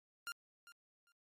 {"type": "tone with echo", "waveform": "sawtooth", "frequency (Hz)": 1396.9, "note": "F6", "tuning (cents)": 0, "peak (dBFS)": -38, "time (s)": [0.27, 0.32], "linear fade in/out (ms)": 0, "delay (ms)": 400, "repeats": 2, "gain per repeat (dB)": -15, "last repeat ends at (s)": 1.12, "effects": ["MP3 64 kbps"]}